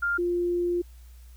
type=tone pair in turn; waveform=sine; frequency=1400 / 350 Hz; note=F6 / F4; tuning=+4 / +4 cents; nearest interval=2 octaves; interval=2400 cents; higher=first; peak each=-23 dBFS; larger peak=neither; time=0.02-0.18 / 0.18-0.82 s; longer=second; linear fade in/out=10 ms; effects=added 60 Hz sine -45 dBFS peak until 1.36 s + white hiss -61 dBFS RMS until 1.36 s